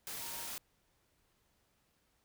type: tone in noise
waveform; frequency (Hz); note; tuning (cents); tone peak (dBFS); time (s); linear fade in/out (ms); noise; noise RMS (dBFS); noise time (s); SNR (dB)
sine; 932.3; A#5; 0; -52; 0.21-0.47; 0; white; -43; 0.07-0.58; -12
effects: pink hiss -75 dBFS RMS until 2.24 s